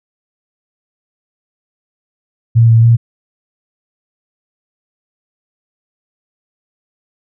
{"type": "tone with pitch steps", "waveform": "sine", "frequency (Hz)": [115.5, 113.9, 116.7], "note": ["A#2", "A#2", "A#2"], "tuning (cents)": [-16, -40, 2], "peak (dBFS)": -4, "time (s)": [2.55, 2.97], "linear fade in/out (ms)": 20, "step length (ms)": 140, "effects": []}